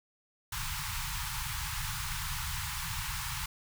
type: band-stop noise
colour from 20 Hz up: pink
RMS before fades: -36 dBFS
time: 0.52-3.46 s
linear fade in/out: 5 ms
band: 160 to 840 Hz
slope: 96 dB/octave
effects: none